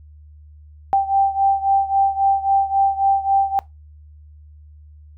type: beating tone pair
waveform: sine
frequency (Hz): 784 / 787.7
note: G5 / G5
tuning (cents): 0 / +8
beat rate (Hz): 3.7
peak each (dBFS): -16 / -19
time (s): 0.93-3.59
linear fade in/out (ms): 0
effects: noise-tail reverb RT60 0.2 s tail -21 dB re dry + added 75 Hz sine -41 dBFS peak until 5.17 s